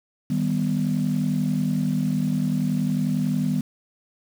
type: chord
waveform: sine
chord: Eb augmented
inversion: none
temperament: equal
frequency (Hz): 155.56 / 196 / 246.9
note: Eb3 / G3 / B3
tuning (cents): 0 / 0 / 0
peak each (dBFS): -24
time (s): 0.3-3.61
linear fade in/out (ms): 5
effects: tanh soft clip ceiling -13 dBFS + 7-bit